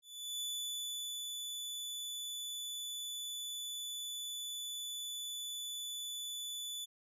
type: tone with ADSR envelope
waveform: sawtooth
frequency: 3476 Hz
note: A7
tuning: 22 cents flat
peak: -34 dBFS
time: 0.02-6.86 s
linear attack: 380 ms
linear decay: 850 ms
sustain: -3 dB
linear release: 22 ms
effects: resampled to 32000 Hz